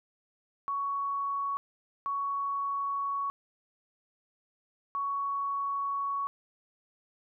sine tone bursts at uneven times, 1117 Hz, C#6, 13 cents sharp, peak -29 dBFS, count 3, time 0.68-1.57 / 2.06-3.3 / 4.95-6.27 s, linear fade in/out 0 ms, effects none

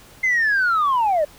sine linear sweep, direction down, 2093 to 570 Hz, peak -14 dBFS, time 0.23-1.25 s, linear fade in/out 10 ms, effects tanh soft clip ceiling -13 dBFS + pink hiss -47 dBFS RMS until 1.38 s

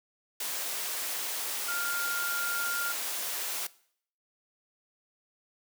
sine tone in noise, 1402 Hz, F6, 6 cents sharp, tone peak -32 dBFS, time 1.68-2.92 s, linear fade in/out 5 ms, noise white, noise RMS -34 dBFS, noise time 0.4-3.67 s, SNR -1 dB, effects noise-tail reverb RT60 0.6 s tail -20 dB re dry + high-pass 400 Hz 12 dB/octave

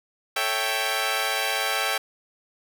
10% pulse chord, A dominant seventh, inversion none, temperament equal, 440 / 554.4 / 659.3 / 784 Hz, A4 / C#5 / E5 / G5, 0 / 0 / 0 / 0 cents, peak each -24 / -22 / -22 / -18 dBFS, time 0.36-1.98 s, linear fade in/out 5 ms, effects none

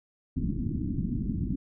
white low-pass noise, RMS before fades -30 dBFS, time 0.36-1.56 s, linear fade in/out 10 ms, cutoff 280 Hz, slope 48 dB/octave, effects none

